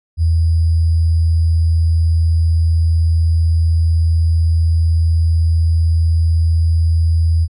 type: tone with sample-and-hold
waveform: sine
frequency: 82.1 Hz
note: E2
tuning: 6 cents flat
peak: -10 dBFS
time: 0.17-7.48 s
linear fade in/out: 50 ms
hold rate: 4900 Hz
effects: resampled to 24000 Hz